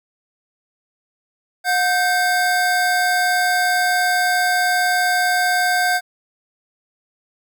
square tone pair together, 723 / 1558.3 Hz, F#5 / G6, -40 / -11 cents, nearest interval octave + minor second, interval 1329 cents, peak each -19 dBFS, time 1.64-6.01 s, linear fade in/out 50 ms, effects none

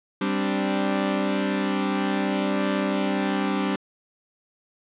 sawtooth chord, G suspended fourth, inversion none, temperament equal, 196 / 261.6 / 293.7 Hz, G3 / C4 / D4, 0 / 0 / 0 cents, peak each -21 / -25 / -23 dBFS, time 0.21-3.76 s, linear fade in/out 5 ms, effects resampled to 8000 Hz + 9-bit

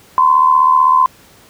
sine tone with amplitude modulation, 1028 Hz, C6, 31 cents flat, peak -4 dBFS, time 0.18-1.06 s, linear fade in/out 0 ms, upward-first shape sine, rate 75.8 Hz, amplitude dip 65%, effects pink hiss -45 dBFS RMS until 1.49 s + high-pass 60 Hz 12 dB/octave

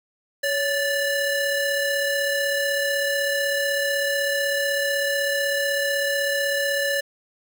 40% pulse ring-modulated tone, 1158 Hz, D6, 25 cents flat, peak -17 dBFS, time 0.43-7.01 s, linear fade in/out 10 ms, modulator 597 Hz, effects 8-bit

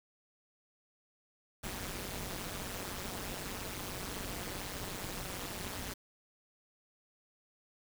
pink noise with amplitude modulation, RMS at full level -37 dBFS, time 1.63-5.94 s, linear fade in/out 10 ms, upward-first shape sine, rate 190 Hz, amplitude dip 95%, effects none

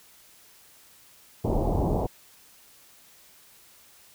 pink low-pass noise, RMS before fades -25 dBFS, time 1.44-2.07 s, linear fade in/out 10 ms, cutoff 880 Hz, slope 48 dB/octave, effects white hiss -55 dBFS RMS until 4.14 s

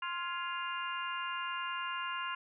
harmonic tone with a mistuned harmonic, 349.5 Hz, F4, 1 cent sharp, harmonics 3 / 4 / 5 / 6 / 7 / 8, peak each -38 / -41 / -45 / -50 / -50 / -42 dBFS, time 0.02-2.35 s, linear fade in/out 5 ms, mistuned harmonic 5, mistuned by -64 cents, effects none

